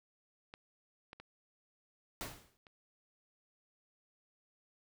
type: clicks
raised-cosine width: 0.3 ms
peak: -32 / -32 / -34 / -41 dBFS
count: 4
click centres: 0.539 / 1.131 / 1.2 / 2.668 s
type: noise with exponential decay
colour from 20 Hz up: pink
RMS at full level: -39 dBFS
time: 2.21-2.57 s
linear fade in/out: 0 ms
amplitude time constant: 77 ms
effects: none